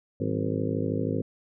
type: harmonic tone with a mistuned harmonic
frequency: 52.8 Hz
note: G#1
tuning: 29 cents sharp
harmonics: 2 / 3 / 4 / 5 / 6 / 7 / 8 / 9 / 10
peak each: -32 / -33 / -35 / -31 / -38 / -35 / -36 / -34 / -38 dBFS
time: 0.2-1.22 s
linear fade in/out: 5 ms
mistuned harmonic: 4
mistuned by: -140 cents
effects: none